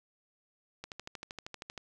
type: click train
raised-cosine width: 0.2 ms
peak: -24 dBFS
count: 13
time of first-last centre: 0.84-1.777 s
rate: 12.8 Hz
effects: none